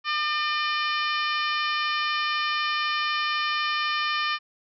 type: harmonic tone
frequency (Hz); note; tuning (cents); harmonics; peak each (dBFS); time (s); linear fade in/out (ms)
602; D5; +43; 2 / 3 / 4 / 5 / 6 / 7 / 8 / 9; -27 / -30 / -31 / -32 / -38 / -38 / -38 / -40; 0.04-4.39; 50
effects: none